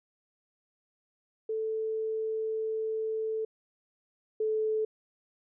sine tone pair in turn, 440 / 434.9 Hz, A4 / A4, 0 / -20 cents, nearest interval unison, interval 20 cents, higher first, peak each -29 / -26 dBFS, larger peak second, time 1.49-3.45 / 4.4-4.85 s, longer first, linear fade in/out 5 ms, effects none

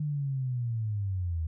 sine linear sweep, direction down, 151.8 to 78 Hz, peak -28 dBFS, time 0-1.47 s, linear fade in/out 5 ms, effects none

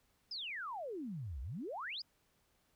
sine exponential two-way sweep, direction down then up, 5274 to 58 to 5274 Hz, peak -40 dBFS, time 0.31-2.02 s, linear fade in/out 5 ms, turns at 1.41 s, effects pink hiss -75 dBFS RMS until 2.75 s

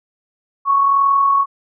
sine tone with amplitude modulation, 1108.7 Hz, C#6, in tune, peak -9 dBFS, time 0.65-1.46 s, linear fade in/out 50 ms, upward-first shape sine, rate 41.5 Hz, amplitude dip 40%, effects none

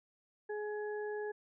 harmonic tone, 420.4 Hz, G#4, 21 cents sharp, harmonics 1 / 2 / 4, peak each -37 / -47 / -47 dBFS, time 0.49-1.32 s, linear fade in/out 10 ms, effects none

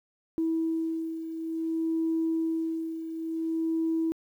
sine beating tone pair, 325.1 / 325.66 Hz, E4 / E4, -24 / -21 cents, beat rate 0.56 Hz, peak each -27 / -33 dBFS, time 0.38-4.12 s, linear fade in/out 0 ms, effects tanh soft clip ceiling -19 dBFS + 10-bit

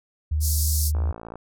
sine tone with pitch glide, 76.4 to 75.83 Hz, D#2 to D#2, -31 to -44 cents, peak -20 dBFS, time 0.31-1.12 s, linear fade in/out 10 ms, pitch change -13 cents, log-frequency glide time 0.69-0.88 s
white band-pass noise, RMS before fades -28 dBFS, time 0.4-0.92 s, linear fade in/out 50 ms, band 4600 to 15000 Hz, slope 48 dB/octave
click train, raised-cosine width 1 ms, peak -23 dBFS, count 24, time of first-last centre 0.95-1.356 s, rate 56.6 Hz
effects none

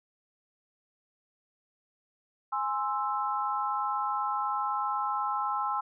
sine chord, Ab augmented, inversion none, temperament equal, 830.6 / 1046.5 / 1318.5 Hz, Ab5 / C6 / E6, 0 / 0 / 0 cents, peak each -32 dBFS, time 2.52-5.81 s, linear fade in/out 10 ms, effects none

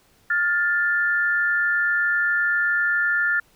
sine tone pair together, 1412.3 / 1760 Hz, F6 / A6, +19 / 0 cents, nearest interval major third, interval 381 cents, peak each -21 dBFS, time 0.3-3.4 s, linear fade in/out 5 ms, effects pink hiss -59 dBFS RMS until 3.55 s

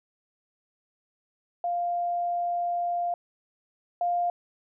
sine tone pair in turn, 698.5 / 701.2 Hz, F5 / F5, 0 / +7 cents, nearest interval unison, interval 7 cents, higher second, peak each -25 / -23 dBFS, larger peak second, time 1.64-3.14 / 4.01-4.3 s, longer first, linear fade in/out 2 ms, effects none

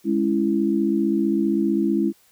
sine chord, C# minor, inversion second, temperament just, 207.9 / 277.2 / 332.6 Hz, G#3 / C#4 / E4, +2 / 0 / +16 cents, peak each -22 / -24 / -21 dBFS, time 0.04-2.13 s, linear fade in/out 50 ms, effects white hiss -58 dBFS RMS until 2.31 s

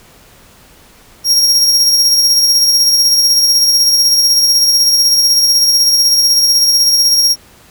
40% pulse tone with tremolo, 5588 Hz, F8, in tune, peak -5 dBFS, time 1.24-7.36 s, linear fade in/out 50 ms, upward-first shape sine, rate 16 Hz, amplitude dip 35%, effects pink hiss -43 dBFS RMS until 7.7 s

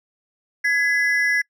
triangle ring-modulated tone, 1843 Hz, A#6, 20 cents flat, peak -12 dBFS, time 0.64-1.42 s, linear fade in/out 10 ms, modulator 170 Hz, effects noise-tail reverb RT60 0.1 s tail -26 dB re dry

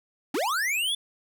square linear sweep, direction up, 230 to 3520 Hz, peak -25 dBFS, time 0.34-0.95 s, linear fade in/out 5 ms, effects none

